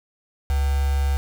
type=tone with quantisation; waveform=sine; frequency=69.5 Hz; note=C#2; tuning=5 cents sharp; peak=-18 dBFS; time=0.5-1.17 s; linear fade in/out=0 ms; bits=5; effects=none